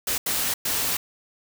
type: noise bursts at uneven times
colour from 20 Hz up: white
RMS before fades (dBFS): -25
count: 3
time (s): 0.07-0.18 / 0.26-0.54 / 0.65-0.97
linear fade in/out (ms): 5
effects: none